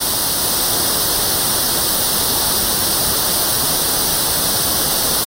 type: noise with comb filter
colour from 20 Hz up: white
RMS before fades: -17 dBFS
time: 0-5.25 s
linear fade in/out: 20 ms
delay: 0.21 ms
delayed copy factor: +0.75
effects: AAC 48 kbps